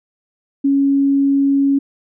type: tone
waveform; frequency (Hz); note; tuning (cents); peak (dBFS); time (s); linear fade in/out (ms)
sine; 277.2; C#4; 0; -11; 0.64-1.79; 10
effects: none